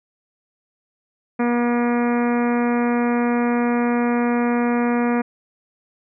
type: harmonic tone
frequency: 239.8 Hz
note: A#3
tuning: 49 cents sharp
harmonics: 1 / 2 / 3 / 4 / 5 / 6 / 7 / 8 / 9 / 10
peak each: -18 / -24 / -28 / -30 / -32 / -34 / -35 / -36 / -37 / -38 dBFS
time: 1.39-5.22 s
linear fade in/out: 10 ms
effects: none